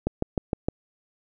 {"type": "click train", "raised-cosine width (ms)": 2, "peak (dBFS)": -10, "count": 5, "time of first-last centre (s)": [0.07, 0.685], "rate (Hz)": 6.5, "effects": []}